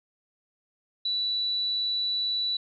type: tone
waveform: sine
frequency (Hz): 3951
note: B7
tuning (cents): 0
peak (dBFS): -25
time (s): 1.05-2.57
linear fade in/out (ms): 5
effects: none